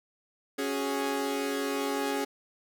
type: chord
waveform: sawtooth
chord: C# suspended fourth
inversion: none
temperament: equal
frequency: 277.2 / 370 / 415.3 Hz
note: C#4 / F#4 / G#4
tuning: 0 / 0 / 0 cents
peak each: -28 / -34 / -28 dBFS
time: 0.58-2.25 s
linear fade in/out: 10 ms
effects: none